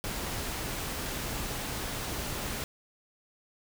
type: noise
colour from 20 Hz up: pink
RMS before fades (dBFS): -35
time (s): 0.04-2.64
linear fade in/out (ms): 0
effects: none